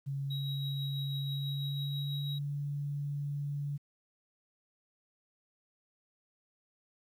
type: tone with pitch glide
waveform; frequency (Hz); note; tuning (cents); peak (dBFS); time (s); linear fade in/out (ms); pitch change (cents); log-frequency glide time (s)
sine; 138.59 to 143.64; C#3 to D3; 0 to -38; -33; 0.06-3.78; 20; +62; 1.22-2.51
type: tone with tremolo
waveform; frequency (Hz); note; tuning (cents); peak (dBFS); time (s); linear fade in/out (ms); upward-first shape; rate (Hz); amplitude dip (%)
triangle; 3834; A#7; +48; -37; 0.3-2.39; 10; triangle; 6.1; 40
effects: 11-bit